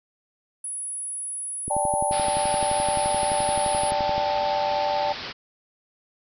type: tone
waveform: sine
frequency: 10220 Hz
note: D#9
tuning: 45 cents sharp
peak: -29 dBFS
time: 0.64-3.91 s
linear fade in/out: 5 ms
type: click train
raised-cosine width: 3 ms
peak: -20 dBFS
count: 30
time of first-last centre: 1.68-4.18 s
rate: 11.6 Hz
type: chord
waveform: sine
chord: D suspended fourth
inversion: none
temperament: equal with one note detuned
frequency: 587.3 / 784 / 875.9 Hz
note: D5 / G5 / A5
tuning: 0 / 0 / -8 cents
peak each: -26 dBFS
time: 1.7-5.13 s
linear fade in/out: 10 ms
type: low-pass noise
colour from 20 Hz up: white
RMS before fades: -35 dBFS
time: 2.11-5.33 s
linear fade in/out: 20 ms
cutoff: 5200 Hz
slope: 96 dB/octave
effects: none